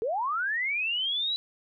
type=linear sweep; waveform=sine; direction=up; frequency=415.3 to 3977 Hz; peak=-26 dBFS; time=0.02-1.36 s; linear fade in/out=0 ms; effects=none